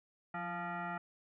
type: tone with frequency modulation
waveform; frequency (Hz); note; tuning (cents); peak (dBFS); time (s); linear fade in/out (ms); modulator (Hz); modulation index
sine; 342.6; F4; -33; -37; 0.34-0.98; 5; 520; 2.8
effects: none